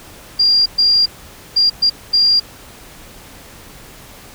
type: tone bursts at uneven times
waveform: sine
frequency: 4785 Hz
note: D8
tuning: 32 cents sharp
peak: -9 dBFS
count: 5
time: 0.39-0.66 / 0.78-1.06 / 1.56-1.7 / 1.82-1.9 / 2.13-2.4 s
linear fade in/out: 10 ms
effects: pink hiss -39 dBFS RMS until 4.34 s